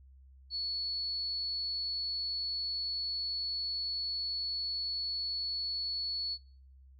sine tone, 4409 Hz, C#8, 10 cents flat, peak -33 dBFS, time 0.5-6.38 s, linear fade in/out 50 ms, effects noise-tail reverb RT60 0.6 s tail -25 dB re dry + added 66 Hz sine -54 dBFS peak until 6.99 s

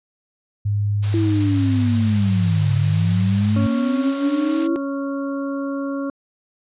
sine tone, 102.7 Hz, G#2, 19 cents flat, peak -17 dBFS, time 0.65-3.67 s, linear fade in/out 10 ms
white high-pass noise, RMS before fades -32 dBFS, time 1.02-4.68 s, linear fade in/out 20 ms, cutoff 280 Hz, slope 96 dB/octave
sine linear two-way sweep, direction down then up, 335.2 to 136.8 to 335.2 Hz, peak -18 dBFS, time 1.14-4.76 s, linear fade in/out 0 ms, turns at 2.74 s
harmonic tone, 277.2 Hz, C#4, in tune, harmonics 1 / 2 / 4 / 5, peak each -23 / -29 / -35 / -37 dBFS, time 3.56-6.1 s, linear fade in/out 2 ms
effects resampled to 8000 Hz

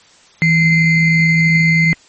triangle ring-modulated tone, 1118 Hz, C#6, 14 cents sharp, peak -4 dBFS, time 0.42-1.93 s, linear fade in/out 0 ms, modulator 955 Hz, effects white hiss -47 dBFS RMS until 2.08 s + MP3 32 kbps

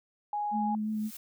sine tone, 830.6 Hz, G#5, in tune, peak -29 dBFS, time 0.33-0.75 s, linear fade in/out 2 ms
sine tone with vibrato, 215.1 Hz, A3, 39 cents flat, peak -29 dBFS, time 0.51-1.11 s, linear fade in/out 50 ms, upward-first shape triangle, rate 5.6 Hz, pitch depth 20 cents each way
blue noise with exponential growth, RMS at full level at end -41 dBFS, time 0.75-1.17 s, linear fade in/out 5 ms, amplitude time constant 90 ms
effects none

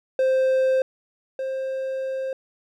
triangle tone pair in turn, 523.3 / 529.1 Hz, C5 / C5, 0 / +19 cents, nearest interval unison, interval 19 cents, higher second, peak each -15 / -23 dBFS, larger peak first, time 0.19-0.82 / 1.39-2.33 s, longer second, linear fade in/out 2 ms, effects none

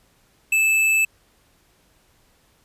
sine tone with hard clipping, 2625 Hz, E7, 8 cents flat, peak -17 dBFS, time 0.52-1.05 s, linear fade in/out 5 ms, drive 11 dB, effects pink hiss -60 dBFS RMS until 2.64 s + resampled to 32000 Hz

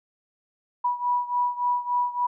sine beating tone pair, 976 / 979.5 Hz, B5 / B5, -21 / -15 cents, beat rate 3.5 Hz, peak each -24 / -27 dBFS, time 0.84-2.27 s, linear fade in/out 10 ms, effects none

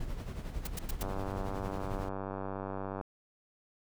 brown noise with tremolo, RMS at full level -36 dBFS, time 0-2.09 s, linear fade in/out 5 ms, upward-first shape sine, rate 11 Hz, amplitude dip 55%
white noise bursts, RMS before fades -39 dBFS, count 4, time 0.65-1.029 s, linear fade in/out 5 ms, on 22 ms, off 97 ms
click train, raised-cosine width 1 ms, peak -24 dBFS, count 194, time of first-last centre 1.02-3.012 s, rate 96.9 Hz
effects none

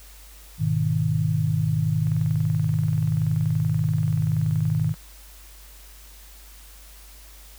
sine chord, G# minor, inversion none, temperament just, 103.83 / 124.59 / 155.74 Hz, G#2 / B2 / D#3, 0 / +16 / +2 cents, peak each -25 / -26 / -22 dBFS, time 0.58-4.95 s, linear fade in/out 50 ms
click train, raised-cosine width 0.5 ms, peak -30 dBFS, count 61, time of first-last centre 2.07-4.941 s, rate 20.9 Hz
effects added 50 Hz sine -45 dBFS peak until 7.58 s + white hiss -49 dBFS RMS until 7.58 s

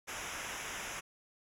pink noise with comb filter, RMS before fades -41 dBFS, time 0.07-1.01 s, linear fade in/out 20 ms, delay 0.23 ms, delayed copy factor -0.8, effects low-pass 10000 Hz 12 dB/octave

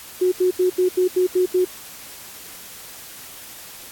sine tone bursts, 365.8 Hz, F#4, 20 cents flat, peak -14 dBFS, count 8, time 0.21-1.65 s, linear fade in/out 10 ms, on 110 ms, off 80 ms, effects white hiss -39 dBFS RMS until 3.91 s + AAC 64 kbps

